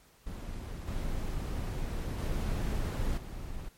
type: noise with level steps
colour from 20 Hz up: brown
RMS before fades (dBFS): -39 / -34 / -31 / -40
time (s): 0.26-3.69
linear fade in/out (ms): 10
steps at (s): 0.87 / 2.18 / 3.17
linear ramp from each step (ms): 10
effects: pink hiss -62 dBFS RMS until 3.77 s + MP3 64 kbps